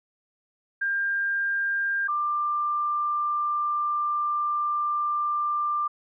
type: tone pair in turn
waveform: sine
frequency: 1599 / 1188.2 Hz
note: G6 / D6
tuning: +34 / +20 cents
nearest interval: perfect fourth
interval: 514 cents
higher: first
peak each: -23 / -23 dBFS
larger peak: neither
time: 0.81-2.08 / 2.08-5.88 s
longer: second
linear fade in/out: 10 ms
effects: none